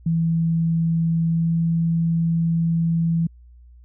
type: tone with pitch glide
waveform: sine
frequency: 164.81 to 165.86 Hz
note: E3 to E3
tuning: 0 to +11 cents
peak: -17 dBFS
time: 0.06-3.27 s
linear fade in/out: 5 ms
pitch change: +11 cents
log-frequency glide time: 1.28-1.54 s
effects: added 60 Hz sine -44 dBFS peak until 3.84 s